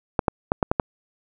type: clicks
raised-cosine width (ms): 1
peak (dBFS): -4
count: 6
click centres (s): 0.192 / 0.282 / 0.519 / 0.628 / 0.715 / 0.798
effects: none